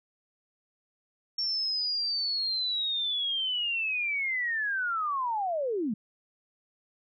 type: linear sweep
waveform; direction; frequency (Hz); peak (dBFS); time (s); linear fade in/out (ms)
sine; down; 5480 to 193.9; -27; 1.38-5.94; 5
effects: none